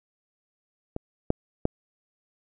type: clicks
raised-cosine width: 2 ms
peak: -17 / -8 / -9 dBFS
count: 3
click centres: 0.964 / 1.304 / 1.654 s
effects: none